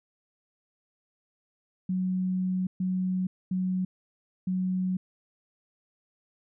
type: tone bursts at uneven times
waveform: sine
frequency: 185 Hz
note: F#3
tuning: in tune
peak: -25 dBFS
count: 4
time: 1.89-2.67 / 2.8-3.27 / 3.51-3.85 / 4.47-4.97 s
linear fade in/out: 5 ms
effects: none